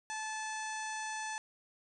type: harmonic tone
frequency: 870 Hz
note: A5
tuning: 20 cents flat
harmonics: 1 / 2 / 3 / 4 / 5 / 6 / 7 / 8 / 9 / 10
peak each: -40 / -42 / -48 / -53 / -53 / -57 / -47 / -54 / -57 / -52 dBFS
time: 0.1-1.38 s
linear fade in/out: 0 ms
effects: none